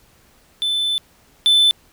triangle tone pair in turn, 3520 / 3520 Hz, A7 / A7, 0 / 0 cents, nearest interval unison, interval 0 cents, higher neither, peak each -16 / -9 dBFS, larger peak second, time 0.62-0.98 / 1.46-1.71 s, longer first, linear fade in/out 0 ms, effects pink hiss -54 dBFS RMS until 1.92 s

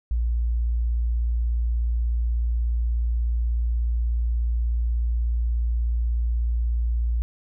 sine tone, 58.27 Hz, A#1, in tune, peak -20 dBFS, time 0.11-7.22 s, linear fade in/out 0 ms, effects none

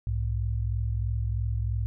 sine tone pair together, 63.34 / 106.4 Hz, B1 / G#2, +44 / +42 cents, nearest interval major sixth, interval 898 cents, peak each -28 dBFS, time 0.07-1.86 s, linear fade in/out 0 ms, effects none

